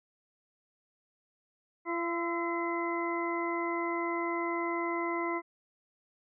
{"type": "harmonic tone with a mistuned harmonic", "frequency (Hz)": 340.5, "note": "F4", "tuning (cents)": -44, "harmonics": [1, 2, 3, 4, 6], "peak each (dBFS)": [-33, -39, -35, -42, -38], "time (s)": [1.85, 5.42], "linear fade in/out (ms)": 50, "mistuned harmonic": 4, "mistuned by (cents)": -41, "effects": []}